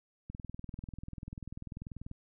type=click train; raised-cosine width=5 ms; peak=-30 dBFS; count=38; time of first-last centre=0.3-2.114 s; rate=20.4 Hz; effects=none